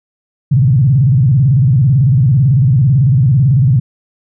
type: tone with vibrato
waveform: sine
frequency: 130.81 Hz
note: C3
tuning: in tune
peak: -6 dBFS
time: 0.51-3.8 s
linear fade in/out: 10 ms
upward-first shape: square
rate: 18 Hz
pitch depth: 200 cents each way
effects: none